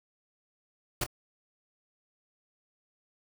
pink noise with echo, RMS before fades -29 dBFS, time 1.01-1.04 s, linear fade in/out 5 ms, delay 25 ms, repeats 1, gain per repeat -12 dB, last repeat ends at 1.065 s, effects none

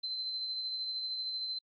sine tone with tremolo, 4079 Hz, C8, 45 cents flat, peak -33 dBFS, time 0.03-1.59 s, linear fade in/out 10 ms, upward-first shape sine, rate 13 Hz, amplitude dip 30%, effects AAC 48 kbps

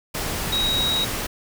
sine tone in noise, 3814 Hz, A#7, 39 cents sharp, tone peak -20 dBFS, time 0.52-1.05 s, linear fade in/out 10 ms, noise pink, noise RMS -27 dBFS, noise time 0.14-1.27 s, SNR +4 dB, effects none

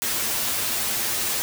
white noise with comb filter, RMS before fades -25 dBFS, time 0.02-1.42 s, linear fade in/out 0 ms, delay 8.7 ms, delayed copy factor +1, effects none

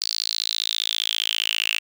sawtooth tone with high-pass filter sweep, 55 Hz, A1, in tune, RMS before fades -25 dBFS, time 0.01-1.79 s, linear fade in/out 10 ms, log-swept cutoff 4600 to 2700 Hz, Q 8.1, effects none

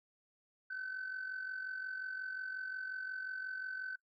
sine tone with amplitude modulation, 1523 Hz, F#6, 50 cents sharp, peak -35 dBFS, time 0.7-3.96 s, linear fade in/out 10 ms, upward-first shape sine, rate 45.6 Hz, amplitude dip 65%, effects noise-tail reverb RT60 0.1 s tail -21 dB re dry + tanh soft clip ceiling -35 dBFS

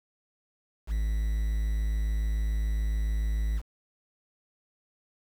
triangle tone with quantisation, 53.5 Hz, A1, 48 cents flat, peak -23 dBFS, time 0.87-3.62 s, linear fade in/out 50 ms, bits 8, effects none

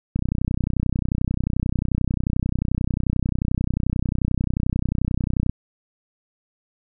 click train, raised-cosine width 5 ms, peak -9 dBFS, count 168, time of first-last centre 0.16-5.495 s, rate 31.3 Hz, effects none

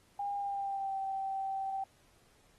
sine tone with pitch glide, 807 to 775.9 Hz, G#5 to G5, -50 to -18 cents, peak -33 dBFS, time 0.19-1.84 s, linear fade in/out 5 ms, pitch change -68 cents, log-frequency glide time 0.35-0.96 s, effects pink hiss -67 dBFS RMS until 2.58 s + AAC 32 kbps

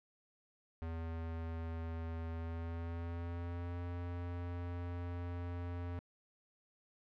square tone with pitch glide, 82.2 to 87.59 Hz, E2 to F2, -4 to +6 cents, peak -40 dBFS, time 0.82-5.99 s, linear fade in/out 0 ms, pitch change +110 cents, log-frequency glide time 2.32-3.8 s, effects low-pass 2000 Hz 12 dB/octave + 13-bit

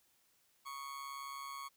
40% pulse tone with amplitude modulation, 1106 Hz, C#6, 4 cents flat, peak -40 dBFS, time 0.65-1.69 s, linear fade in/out 20 ms, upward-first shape sine, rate 139 Hz, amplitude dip 60%, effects white hiss -73 dBFS RMS until 1.76 s

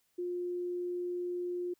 sine tone, 354.7 Hz, F4, 27 cents sharp, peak -33 dBFS, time 0.18-1.74 s, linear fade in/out 10 ms, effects white hiss -75 dBFS RMS until 1.79 s

